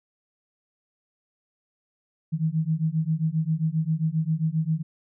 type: beating tone pair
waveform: sine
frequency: 155.56 / 163.06 Hz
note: D#3 / E3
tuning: 0 / -19 cents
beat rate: 7.5 Hz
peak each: -25 dBFS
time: 2.32-4.83 s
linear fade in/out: 20 ms
effects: none